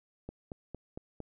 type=click train; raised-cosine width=2 ms; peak=-27 dBFS; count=5; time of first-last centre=0.29-1.203 s; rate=4.38 Hz; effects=none